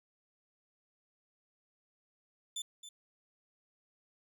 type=tone with echo; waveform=25% pulse; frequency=3520 Hz; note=A7; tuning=in tune; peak=-33 dBFS; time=2.56-2.62 s; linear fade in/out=5 ms; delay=270 ms; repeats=1; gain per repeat=-11 dB; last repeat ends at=2.89 s; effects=none